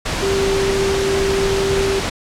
sine tone in noise, 390.8 Hz, G4, 5 cents flat, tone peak -16 dBFS, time 0.22-2 s, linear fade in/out 10 ms, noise pink, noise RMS -21 dBFS, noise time 0.05-2.1 s, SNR +2 dB, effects low-pass 7000 Hz 12 dB/octave

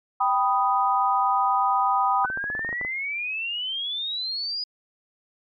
sine chord, G augmented, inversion none, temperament equal, 784 / 987.8 / 1244.5 Hz, G5 / B5 / D#6, 0 / 0 / 0 cents, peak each -23 dBFS, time 0.2-2.26 s, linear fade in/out 10 ms
sine exponential sweep, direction up, 1480 to 4978 Hz, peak -26 dBFS, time 2.24-4.64 s, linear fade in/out 5 ms
clicks, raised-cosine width 1 ms, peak -22 dBFS, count 12, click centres 2.249 / 2.301 / 2.374 / 2.441 / 2.501 / 2.551 / 2.593 / 2.648 / 2.691 / 2.728 / 2.813 / 2.849 s
effects MP3 64 kbps

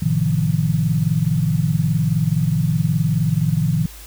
sine chord, F dominant seventh, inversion first, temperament equal, 110 / 130.81 / 155.56 / 174.61 Hz, A2 / C3 / Eb3 / F3, 0 / 0 / 0 / 0 cents, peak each -23 / -23 / -18 / -22 dBFS, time 0.02-3.86 s, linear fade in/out 5 ms, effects added 52 Hz sine -38 dBFS peak until 4.06 s + white hiss -41 dBFS RMS until 4.06 s

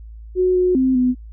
sine tone with pitch steps, 367.2 / 363.8 / 260.5 / 251.4 Hz, F#4 / F#4 / C4 / B3, -13 / -29 / -7 / +31 cents, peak -13 dBFS, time 0.35-1.15 s, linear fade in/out 50 ms, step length 200 ms, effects added 55 Hz sine -34 dBFS peak until 1.32 s

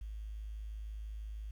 sine tone with quantisation, 53 Hz, G#1, 36 cents sharp, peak -40 dBFS, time 0.01-1.51 s, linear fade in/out 5 ms, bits 11, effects none

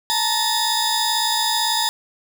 35% pulse tone cluster, 873 / 931 / 3505 / 3764 / 4978 Hz, A5 / A#5 / A7 / A#7 / D#8, -14 / -2 / -7 / +16 / 0 cents, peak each -23 dBFS, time 0.1-1.89 s, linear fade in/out 0 ms, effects 7-bit

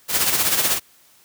white noise with tremolo, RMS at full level -17 dBFS, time 0.08-0.8 s, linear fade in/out 50 ms, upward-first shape sine, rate 16 Hz, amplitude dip 55%, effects white hiss -54 dBFS RMS until 1.24 s + high-pass 60 Hz 12 dB/octave

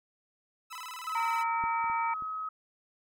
sawtooth tone with vibrato, 1143 Hz, D6, 47 cents flat, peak -36 dBFS, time 0.7-1.44 s, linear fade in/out 20 ms, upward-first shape square, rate 19 Hz, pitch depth 230 cents each way
sine tone with pitch glide, 1286 to 1274.2 Hz, E6 to D#6, -43 to +41 cents, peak -33 dBFS, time 1.07-2.49 s, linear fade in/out 5 ms, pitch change -16 cents, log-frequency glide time 1.41-1.9 s
harmonic tone, 460 Hz, A#4, 23 cents flat, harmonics 2 / 3 / 4 / 5, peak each -29 / -44 / -46 / -37 dBFS, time 1.15-2.14 s, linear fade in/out 5 ms
clicks, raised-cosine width 3 ms, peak -31 / -41 / -38 / -39 dBFS, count 4, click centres 1.639 / 1.842 / 1.899 / 2.223 s
effects none

